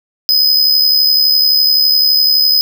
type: tone with amplitude modulation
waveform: square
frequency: 5030 Hz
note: D#8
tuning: 18 cents sharp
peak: -6 dBFS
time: 0.29-2.61 s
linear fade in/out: 0 ms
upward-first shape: sine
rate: 71.8 Hz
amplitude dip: 50%
effects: none